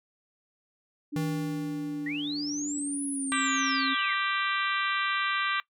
sine tone with pitch glide, 292.5 to 269.8 Hz, D4 to C#4, -7 to -47 cents, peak -30 dBFS, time 1.12-3.95 s, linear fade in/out 20 ms, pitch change -140 cents, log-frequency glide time 2.67-3.27 s
square tone with exponential decay, 159.9 Hz, D#3, 48 cents sharp, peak -28 dBFS, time 1.16-3.33 s, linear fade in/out 2 ms, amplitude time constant 470 ms
sine linear two-way sweep, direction up then down, 1815 to 10430 to 1815 Hz, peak -33 dBFS, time 2.06-4.14 s, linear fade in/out 5 ms, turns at 3.08 s
harmonic tone, 392 Hz, G4, in tune, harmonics 3 / 4 / 5 / 6 / 7 / 8 / 9 / 10, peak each -30 / -32 / -34 / -36 / -37 / -38 / -39 / -40 dBFS, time 3.32-5.6 s, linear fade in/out 0 ms
effects noise-tail reverb RT60 0.1 s tail -20 dB re dry

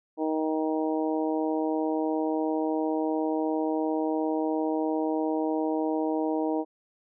harmonic tone, 157.1 Hz, D#3, 17 cents sharp, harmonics 2 / 3 / 4 / 5 / 6, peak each -27 / -31 / -33 / -35 / -37 dBFS, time 0.17-6.65 s, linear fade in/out 50 ms, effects none

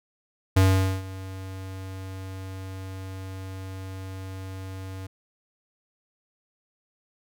square tone with ADSR envelope, 95 Hz, F#2, 46 cents sharp, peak -15 dBFS, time 0.56-5.07 s, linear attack 10 ms, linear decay 450 ms, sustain -20 dB, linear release 8 ms, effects none

